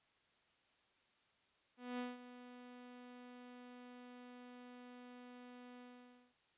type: tone with ADSR envelope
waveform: sawtooth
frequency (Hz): 246.9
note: B3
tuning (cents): 0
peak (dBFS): -36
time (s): 1.77-6.34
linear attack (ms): 220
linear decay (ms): 180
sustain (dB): -14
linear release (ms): 540
effects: white hiss -75 dBFS RMS until 6.57 s + resampled to 8000 Hz